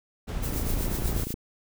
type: noise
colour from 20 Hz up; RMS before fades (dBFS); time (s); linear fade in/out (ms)
brown; -29; 0.27-1.25; 20
type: noise with tremolo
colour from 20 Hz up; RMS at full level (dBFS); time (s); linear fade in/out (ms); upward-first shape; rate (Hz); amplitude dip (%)
blue; -34; 0.42-1.34; 20; triangle; 8; 65
type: click train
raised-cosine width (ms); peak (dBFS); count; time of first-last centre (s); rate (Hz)
3; -20; 25; 0.49-1.341; 28.2
effects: none